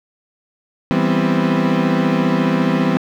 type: chord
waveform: 35% pulse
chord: C major seventh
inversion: first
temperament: equal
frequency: 164.81 / 196 / 246.9 / 261.6 Hz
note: E3 / G3 / B3 / C4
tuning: 0 / 0 / 0 / 0 cents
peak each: -18 dBFS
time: 0.91-2.97 s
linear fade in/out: 0 ms
effects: low-pass 3000 Hz 12 dB/octave + 8-bit